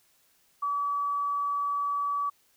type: tone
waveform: sine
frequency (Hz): 1145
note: D6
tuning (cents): -44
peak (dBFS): -26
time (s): 0.62-2.3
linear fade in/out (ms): 10
effects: white hiss -66 dBFS RMS until 2.56 s